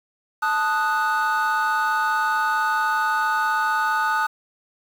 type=chord; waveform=triangle; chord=D# diminished; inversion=second; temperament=equal with one note detuned; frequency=877 / 1244.5 / 1480 Hz; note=A5 / D#6 / F#6; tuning=-6 / 0 / 0 cents; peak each=-21 dBFS; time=0.42-4.27 s; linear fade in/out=10 ms; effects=tanh soft clip ceiling -11 dBFS + 7-bit